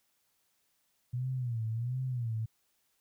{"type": "tone with vibrato", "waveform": "sine", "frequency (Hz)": 120.2, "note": "B2", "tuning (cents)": -46, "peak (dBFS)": -31, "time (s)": [1.13, 2.46], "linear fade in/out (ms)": 10, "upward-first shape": "sine", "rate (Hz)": 1.4, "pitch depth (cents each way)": 140, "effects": ["white hiss -75 dBFS RMS until 3 s"]}